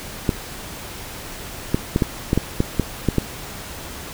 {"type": "clicks", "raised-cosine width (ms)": 3, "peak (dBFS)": -3, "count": 10, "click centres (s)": [0.292, 1.745, 1.961, 2.022, 2.331, 2.376, 2.604, 2.797, 3.087, 3.183], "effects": ["pink hiss -34 dBFS RMS until 4.13 s"]}